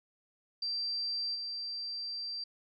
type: tone with level steps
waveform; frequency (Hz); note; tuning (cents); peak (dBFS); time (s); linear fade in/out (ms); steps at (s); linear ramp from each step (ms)
sine; 4700; D8; +1; -32 / -36; 0.62-2.44; 5; 1.34; 20
effects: none